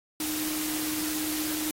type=tone in noise; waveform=sine; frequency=307.9 Hz; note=D#4; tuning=18 cents flat; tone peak=-31 dBFS; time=0.2-1.71 s; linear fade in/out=2 ms; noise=white; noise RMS=-33 dBFS; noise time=0.2-1.71 s; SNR=-1 dB; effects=AAC 48 kbps